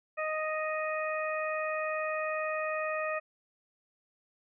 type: harmonic tone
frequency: 622.3 Hz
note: D#5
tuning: in tune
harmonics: 1 / 2 / 3 / 4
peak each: -33 / -36 / -38 / -39 dBFS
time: 0.17-3.2 s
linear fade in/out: 20 ms
effects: none